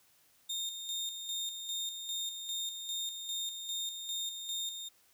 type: tone with tremolo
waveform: 30% pulse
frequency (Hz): 3659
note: A#7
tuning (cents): -33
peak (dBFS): -32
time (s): 0.49-4.89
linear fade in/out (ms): 10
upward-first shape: square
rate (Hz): 2.5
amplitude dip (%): 50
effects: white hiss -67 dBFS RMS until 5.13 s